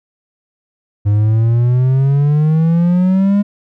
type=exponential sweep; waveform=triangle; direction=up; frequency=101.4 to 205.7 Hz; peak=-7 dBFS; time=1.05-3.43 s; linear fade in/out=20 ms; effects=none